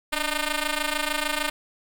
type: ring-modulated tone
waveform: 5% pulse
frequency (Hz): 303.7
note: D#4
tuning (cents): -42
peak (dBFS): -10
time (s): 0.12-1.5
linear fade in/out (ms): 10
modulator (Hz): 317
effects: none